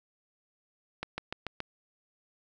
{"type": "accelerating click train", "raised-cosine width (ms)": 0.3, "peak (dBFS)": -18, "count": 5, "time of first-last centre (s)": [1.03, 1.604], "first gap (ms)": 150, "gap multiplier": 0.97, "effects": []}